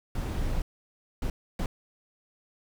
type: noise bursts at uneven times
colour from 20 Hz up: brown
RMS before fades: -29 dBFS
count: 3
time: 0.15-0.62 / 1.22-1.3 / 1.59-1.66 s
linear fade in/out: 2 ms
effects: none